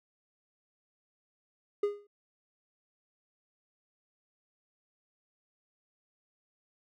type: tone with exponential decay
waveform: triangle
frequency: 410 Hz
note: G#4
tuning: 22 cents flat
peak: -21 dBFS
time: 1.83-2.07 s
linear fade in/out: 5 ms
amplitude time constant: 51 ms
effects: none